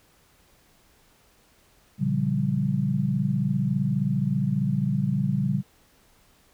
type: chord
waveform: sine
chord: G half-diminished seventh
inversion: first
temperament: just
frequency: 117.6 / 141.12 / 176.4 / 196 Hz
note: Bb2 / Db3 / F3 / G3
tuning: +16 / +31 / +18 / 0 cents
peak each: -30 / -25 / -30 / -26 dBFS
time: 1.98-5.63 s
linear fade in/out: 50 ms
effects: pink hiss -60 dBFS RMS until 6.53 s